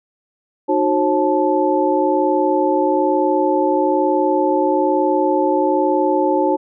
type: tone cluster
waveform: sine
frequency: 306.4 / 367.5 / 539 / 872 Hz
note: D#4 / F#4 / C#5 / A5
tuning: -27 / -12 / -49 / -16 cents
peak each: -19 dBFS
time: 0.68-6.57 s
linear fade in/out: 20 ms
effects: none